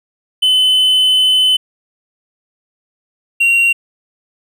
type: tone pair in turn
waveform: triangle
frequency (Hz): 3031 / 2754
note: F#7 / F7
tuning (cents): +41 / -25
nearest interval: major second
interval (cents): 166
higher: first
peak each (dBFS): -7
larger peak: neither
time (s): 0.42-1.57 / 3.4-3.73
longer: first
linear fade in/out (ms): 10
effects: none